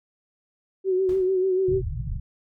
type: tone with vibrato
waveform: sine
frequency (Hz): 375.1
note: F#4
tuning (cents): +24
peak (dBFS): -19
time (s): 0.84-1.82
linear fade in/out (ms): 50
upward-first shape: sine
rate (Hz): 6.8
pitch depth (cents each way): 44
type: noise with exponential decay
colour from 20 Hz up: brown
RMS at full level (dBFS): -34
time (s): 1.09-1.43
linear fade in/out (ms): 1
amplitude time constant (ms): 73
type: low-pass noise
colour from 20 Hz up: white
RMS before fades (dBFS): -29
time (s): 1.68-2.2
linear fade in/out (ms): 10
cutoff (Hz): 140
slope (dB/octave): 48
effects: none